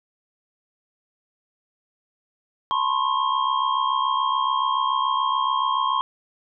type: tone cluster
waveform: sine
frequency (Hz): 881 / 1013 / 1080 / 3215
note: A5 / B5 / C#6 / G7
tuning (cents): +2 / +44 / -45 / +43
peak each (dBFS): -30 / -24 / -22 / -31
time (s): 2.71-6.01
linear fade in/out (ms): 0
effects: none